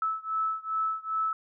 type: beating tone pair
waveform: sine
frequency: 1305 / 1307.5 Hz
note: E6 / E6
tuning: -18 / -15 cents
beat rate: 2.5 Hz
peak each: -30 / -31 dBFS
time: 0.02-1.33 s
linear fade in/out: 2 ms
effects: none